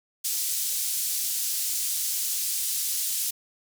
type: band-pass noise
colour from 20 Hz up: white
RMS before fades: -28 dBFS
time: 0.24-3.31 s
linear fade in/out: 10 ms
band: 5100 to 14000 Hz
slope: 12 dB/octave
effects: none